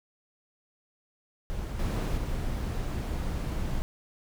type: noise with level steps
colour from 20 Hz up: brown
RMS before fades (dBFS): -34 / -28 / -31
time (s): 1.5-3.82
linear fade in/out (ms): 0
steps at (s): 1.79 / 2.17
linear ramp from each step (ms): 5
effects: none